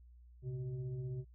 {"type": "tone with frequency modulation", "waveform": "sine", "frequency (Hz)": 130.81, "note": "C3", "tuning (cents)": 0, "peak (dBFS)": -38, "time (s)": [0.42, 1.25], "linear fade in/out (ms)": 50, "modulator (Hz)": 246, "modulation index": 0.57, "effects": ["added 60 Hz sine -56 dBFS peak until 1.34 s"]}